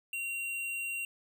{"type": "tone with hard clipping", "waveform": "sine", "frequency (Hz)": 2754, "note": "F7", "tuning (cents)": -25, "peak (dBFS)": -35, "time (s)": [0.13, 1.05], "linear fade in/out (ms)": 2, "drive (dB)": 14, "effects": []}